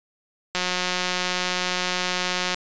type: click train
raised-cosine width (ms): 0.2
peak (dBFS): -7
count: 362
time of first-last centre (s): 0.55-2.544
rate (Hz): 181
effects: resampled to 16000 Hz